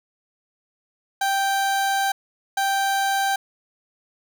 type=tone bursts at uneven times; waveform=30% pulse; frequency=784 Hz; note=G5; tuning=in tune; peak=-17 dBFS; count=2; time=1.21-2.12 / 2.57-3.36 s; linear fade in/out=5 ms; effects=none